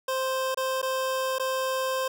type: tone with dropouts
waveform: 25% pulse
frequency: 523.3 Hz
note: C5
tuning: in tune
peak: -22 dBFS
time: 0.08-2.08 s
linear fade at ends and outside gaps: 5 ms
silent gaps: 0.546-0.572 / 0.817-0.827 / 1.385-1.396 s
effects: none